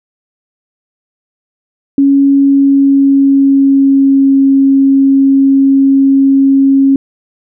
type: tone with pitch glide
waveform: sine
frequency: 277.3 to 272.4 Hz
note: C#4 to C#4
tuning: +1 to -30 cents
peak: -4 dBFS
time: 1.98-6.96 s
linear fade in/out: 2 ms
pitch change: -31 cents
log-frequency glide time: 2.33-4.4 s
effects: none